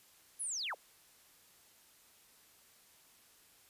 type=linear sweep; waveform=sine; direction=down; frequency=11110 to 319.9 Hz; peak=-36 dBFS; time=0.39-0.75 s; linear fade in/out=20 ms; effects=white hiss -64 dBFS RMS until 3.69 s + resampled to 32000 Hz